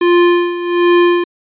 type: tone with tremolo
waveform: square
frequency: 349.2 Hz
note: F4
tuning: in tune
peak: -7 dBFS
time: 0.01-1.24 s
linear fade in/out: 5 ms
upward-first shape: sine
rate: 1.3 Hz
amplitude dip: 75%
effects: resampled to 8000 Hz